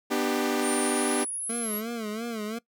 sawtooth chord, G major, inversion first, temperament equal with one note detuned, 246.9 / 299.3 / 392 Hz, B3 / D4 / G4, 0 / +33 / 0 cents, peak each -25 dBFS, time 0.1-1.25 s, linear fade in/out 20 ms
sine exponential sweep, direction up, 8940 to 11460 Hz, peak -30 dBFS, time 0.61-1.82 s, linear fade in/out 50 ms
25% pulse tone with vibrato, 223 Hz, A3, 23 cents sharp, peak -27 dBFS, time 1.49-2.59 s, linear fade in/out 10 ms, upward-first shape sine, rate 2.9 Hz, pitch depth 110 cents each way
effects noise-tail reverb RT60 0.1 s tail -21 dB re dry

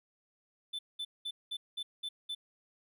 triangle tone bursts, 3520 Hz, A7, in tune, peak -34 dBFS, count 7, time 0.73-2.35 s, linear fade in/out 10 ms, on 60 ms, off 200 ms, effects none

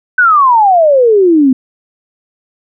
sine exponential sweep, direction down, 1529 to 251.6 Hz, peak -4 dBFS, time 0.18-1.53 s, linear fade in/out 5 ms, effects none

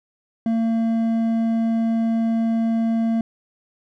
triangle tone with hard clipping, 227 Hz, A#3, 46 cents flat, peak -19 dBFS, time 0.46-3.21 s, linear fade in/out 2 ms, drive 9 dB, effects none

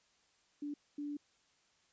sine tone bursts at uneven times, 291.4 Hz, D4, 13 cents flat, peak -38 dBFS, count 2, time 0.62-0.74 / 0.98-1.17 s, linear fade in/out 5 ms, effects white hiss -72 dBFS RMS until 1.92 s + resampled to 16000 Hz

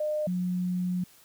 sine tone pair in turn, 607 / 180.46 Hz, D#5 / F#3, -43 / -43 cents, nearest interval octave + major sixth, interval 2100 cents, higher first, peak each -26 dBFS, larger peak neither, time 0-0.27 / 0.27-1.04 s, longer second, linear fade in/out 5 ms, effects white hiss -57 dBFS RMS until 1.24 s

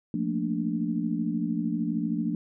sine chord, Bb major seventh, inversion second, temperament equal, 174.61 / 220 / 233.1 / 293.7 Hz, F3 / A3 / Bb3 / D4, 0 / 0 / 0 / 0 cents, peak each -31 dBFS, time 0.14-2.35 s, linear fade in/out 2 ms, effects none

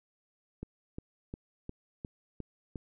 click train, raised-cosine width 3 ms, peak -26 dBFS, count 7, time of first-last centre 0.63-2.758 s, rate 2.82 Hz, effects none

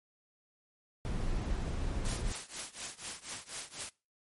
brown noise, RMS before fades -34 dBFS, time 1.05-2.32 s, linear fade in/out 0 ms
white noise with tremolo, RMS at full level -38 dBFS, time 2.05-3.89 s, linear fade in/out 0 ms, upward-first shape triangle, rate 4.1 Hz, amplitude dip 95%
effects noise-tail reverb RT60 0.3 s tail -23 dB re dry + MP3 48 kbps

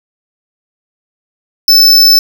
square tone, 5274 Hz, E8, in tune, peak -3 dBFS, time 1.68-2.19 s, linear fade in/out 2 ms, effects 7-bit

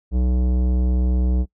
sine tone with tanh clipping, 62.2 Hz, B1, 13 cents sharp, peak -18 dBFS, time 0.11-1.46 s, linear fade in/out 50 ms, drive 15 dB, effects noise-tail reverb RT60 0.1 s tail -23 dB re dry

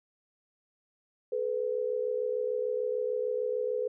sine tone pair together, 430.4 / 497.1 Hz, A4 / B4, -38 / +11 cents, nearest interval major second, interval 249 cents, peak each -32 / -30 dBFS, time 1.32-3.88 s, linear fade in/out 5 ms, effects none

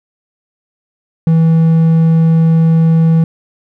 triangle tone, 162.9 Hz, E3, 20 cents flat, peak -4 dBFS, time 1.27-3.24 s, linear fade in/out 2 ms, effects none

